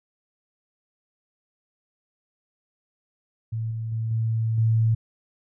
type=tone with level steps; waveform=sine; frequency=112.4 Hz; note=A2; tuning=37 cents sharp; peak=-25 / -27 / -24 / -21 / -17 dBFS; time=3.52-4.95 s; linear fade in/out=10 ms; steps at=3.71 / 3.92 / 4.11 / 4.58 s; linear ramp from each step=2 ms; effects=none